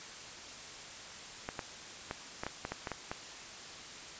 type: clicks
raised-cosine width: 0.5 ms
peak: -21 dBFS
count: 10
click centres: 1.489 / 1.592 / 2.111 / 2.435 / 2.466 / 2.651 / 2.72 / 2.872 / 2.917 / 3.115 s
effects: white hiss -47 dBFS RMS until 4.19 s + resampled to 16000 Hz